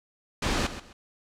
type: noise with echo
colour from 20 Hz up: pink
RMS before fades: -26 dBFS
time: 0.42-0.67 s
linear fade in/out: 5 ms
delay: 130 ms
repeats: 2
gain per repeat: -12 dB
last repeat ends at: 0.93 s
effects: low-pass 6000 Hz 12 dB/octave